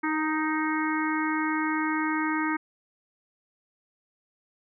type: harmonic tone with a mistuned harmonic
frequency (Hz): 311.7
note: D#4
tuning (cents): +3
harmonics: 1 / 3 / 4 / 5 / 6 / 7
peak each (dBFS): -27 / -32 / -33 / -34 / -35 / -35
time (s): 0.03-2.57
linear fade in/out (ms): 10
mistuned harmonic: 3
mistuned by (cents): -15
effects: none